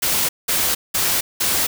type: noise bursts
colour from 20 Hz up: white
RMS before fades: -19 dBFS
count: 4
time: 0.02-1.67 s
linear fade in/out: 10 ms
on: 270 ms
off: 190 ms
effects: none